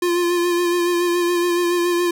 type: tone with vibrato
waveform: square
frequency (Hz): 349.2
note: F4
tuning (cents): 0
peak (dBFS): -17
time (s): 0.02-2.11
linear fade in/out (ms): 5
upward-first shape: sine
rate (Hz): 7.1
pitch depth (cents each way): 26
effects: none